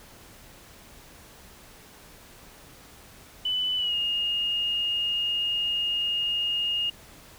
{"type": "tone with pitch glide", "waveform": "sine", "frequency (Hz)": [2996, 2846], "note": ["F#7", "F7"], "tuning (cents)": [21, 32], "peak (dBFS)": -24, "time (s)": [3.45, 6.9], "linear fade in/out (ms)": 5, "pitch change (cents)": -89, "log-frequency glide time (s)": [3.77, 3.95], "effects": ["pink hiss -50 dBFS RMS until 7.38 s"]}